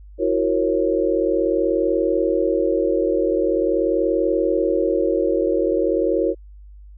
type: chord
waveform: sine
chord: F# dominant seventh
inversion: third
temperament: equal with one note detuned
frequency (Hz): 329.6 / 370 / 466.2 / 546.7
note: E4 / F#4 / A#4 / C#5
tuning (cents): 0 / 0 / 0 / -24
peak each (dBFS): -22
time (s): 0.18-6.35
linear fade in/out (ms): 50
effects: added 50 Hz sine -39 dBFS peak until 6.97 s